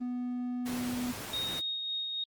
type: tone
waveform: triangle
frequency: 246.9 Hz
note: B3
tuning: in tune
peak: -30 dBFS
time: 0-1.13 s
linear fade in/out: 20 ms
type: noise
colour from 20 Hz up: pink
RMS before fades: -40 dBFS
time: 0.65-1.61 s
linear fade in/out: 20 ms
type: tone with tremolo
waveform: sine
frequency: 3729 Hz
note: A#7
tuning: in tune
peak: -31 dBFS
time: 1.33-2.24 s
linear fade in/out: 5 ms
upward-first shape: sine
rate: 3.6 Hz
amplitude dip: 30%
effects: high-pass 80 Hz 12 dB/octave + Opus 24 kbps